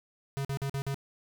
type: tone bursts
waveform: square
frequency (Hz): 137.9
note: C#3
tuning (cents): -9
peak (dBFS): -31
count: 5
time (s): 0.37-0.944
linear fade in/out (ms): 0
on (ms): 78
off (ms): 46
effects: none